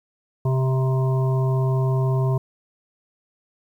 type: harmonic tone with a mistuned harmonic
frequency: 130.81 Hz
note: C3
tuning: in tune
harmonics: 1 / 3 / 5 / 7 / 8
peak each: -18 / -28 / -32 / -35 / -36 dBFS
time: 0.45-2.38 s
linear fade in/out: 5 ms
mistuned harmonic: 7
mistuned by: +47 cents
effects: 9-bit